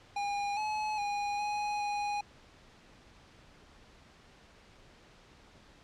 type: tone with pitch steps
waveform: square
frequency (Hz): 812 / 854 / 819 / 831 / 824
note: G#5 / G#5 / G#5 / G#5 / G#5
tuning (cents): -39 / +48 / -24 / +1 / -14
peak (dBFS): -32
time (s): 0.16-2.21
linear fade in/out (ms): 5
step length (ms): 410
effects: pink hiss -58 dBFS RMS until 5.83 s + low-pass 5000 Hz 12 dB/octave